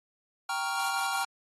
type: chord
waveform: square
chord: G half-diminished seventh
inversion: none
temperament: equal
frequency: 784 / 932.3 / 1108.7 / 1396.9 Hz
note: G5 / Bb5 / Db6 / F6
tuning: 0 / 0 / 0 / 0 cents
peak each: -35 / -37 / -39 / -34 dBFS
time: 0.49-1.25 s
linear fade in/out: 5 ms
type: noise bursts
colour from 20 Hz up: blue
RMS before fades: -38 dBFS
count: 3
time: 0.79-1.234 s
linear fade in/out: 0 ms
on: 110 ms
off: 57 ms
effects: AAC 32 kbps